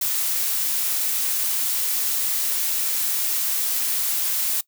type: noise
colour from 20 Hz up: blue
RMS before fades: -23 dBFS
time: 0.01-4.61 s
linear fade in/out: 5 ms
effects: noise-tail reverb RT60 0.1 s tail -21 dB re dry